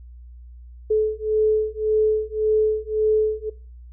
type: beating tone pair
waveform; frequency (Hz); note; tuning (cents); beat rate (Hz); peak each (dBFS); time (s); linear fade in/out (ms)
sine; 430.8 / 432.6; A4 / A4; -37 / -29; 1.8; -21; 0.9-3.5; 10
effects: noise-tail reverb RT60 0.4 s tail -21 dB re dry + added 60 Hz sine -39 dBFS peak until 3.92 s